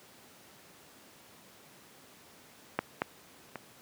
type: clicks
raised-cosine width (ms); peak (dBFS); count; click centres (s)
0.5; -12 / -13 / -23; 3; 2.79 / 3.019 / 3.557
effects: pink hiss -56 dBFS RMS until 3.81 s + high-pass 150 Hz 12 dB/octave